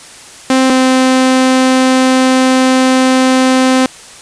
sawtooth tone pair in turn, 261.6 / 259.2 Hz, C4 / C4, 0 / -16 cents, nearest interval unison, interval 16 cents, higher first, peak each -3 dBFS, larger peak neither, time 0.5-0.7 / 0.7-3.86 s, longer second, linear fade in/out 2 ms, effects white hiss -34 dBFS RMS until 4.21 s + resampled to 22050 Hz

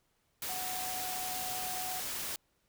sine tone in noise, 740 Hz, F#5, in tune, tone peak -40 dBFS, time 0.49-2 s, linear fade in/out 2 ms, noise white, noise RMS -38 dBFS, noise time 0.42-2.36 s, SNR -5 dB, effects pink hiss -75 dBFS RMS until 2.68 s

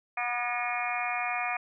harmonic tone with a mistuned harmonic, 242.7 Hz, B3, 30 cents flat, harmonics 3 / 4 / 5 / 6 / 7 / 8 / 9 / 10, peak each -33 / -40 / -36 / -44 / -41 / -41 / -36 / -34 dBFS, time 0.17-1.57 s, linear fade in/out 5 ms, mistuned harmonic 8, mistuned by -53 cents, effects none

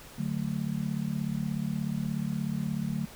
sine chord, D major, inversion none, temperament just, 146.83 / 183.54 / 220.2 Hz, D3 / F#3 / A3, 0 / -14 / +2 cents, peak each -33 dBFS, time 0.18-3.06 s, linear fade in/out 10 ms, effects pink hiss -49 dBFS RMS until 3.15 s

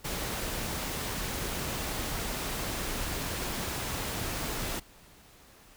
pink noise, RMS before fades -34 dBFS, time 0.04-4.8 s, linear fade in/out 10 ms, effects pink hiss -56 dBFS RMS until 5.76 s

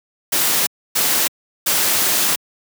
white noise bursts at uneven times, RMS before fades -17 dBFS, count 3, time 0.32-0.67 / 0.95-1.28 / 1.66-2.36 s, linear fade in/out 10 ms, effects high-pass 150 Hz 12 dB/octave

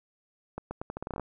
accelerating click train, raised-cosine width 1 ms, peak -21 dBFS, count 12, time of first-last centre 0.58-1.197 s, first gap 130 ms, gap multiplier 0.81, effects none

